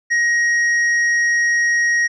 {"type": "tone with hard clipping", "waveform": "sine", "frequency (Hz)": 1885, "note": "A#6", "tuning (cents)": 19, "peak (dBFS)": -15, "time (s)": [0.1, 2.08], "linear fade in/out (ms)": 20, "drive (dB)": 5, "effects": ["resampled to 24000 Hz"]}